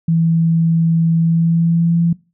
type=tone with pitch glide; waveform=sine; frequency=164.81 to 168.86 Hz; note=E3 to E3; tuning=0 to +42 cents; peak=-11 dBFS; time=0.08-2.13 s; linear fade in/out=5 ms; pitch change=+42 cents; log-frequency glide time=1.17-2 s; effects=noise-tail reverb RT60 0.3 s tail -22 dB re dry